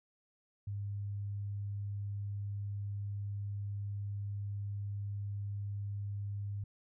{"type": "tone", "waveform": "sine", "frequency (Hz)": 101.2, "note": "G#2", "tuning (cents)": -44, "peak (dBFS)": -36, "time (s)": [0.67, 6.64], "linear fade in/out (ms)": 5, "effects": []}